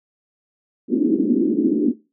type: band-pass noise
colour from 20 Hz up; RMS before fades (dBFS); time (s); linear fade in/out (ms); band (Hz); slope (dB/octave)
white; -18; 0.88-1.94; 50; 230 to 340; 48
effects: noise-tail reverb RT60 0.3 s tail -20 dB re dry